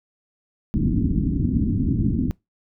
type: low-pass noise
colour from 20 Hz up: white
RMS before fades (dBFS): -21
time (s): 0.74-2.31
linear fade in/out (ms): 0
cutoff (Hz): 290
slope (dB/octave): 48
effects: noise-tail reverb RT60 0.2 s tail -24 dB re dry